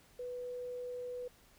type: tone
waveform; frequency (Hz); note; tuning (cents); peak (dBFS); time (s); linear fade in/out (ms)
sine; 493.9; B4; 0; -39; 0.19-1.28; 5
effects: pink hiss -64 dBFS RMS until 1.58 s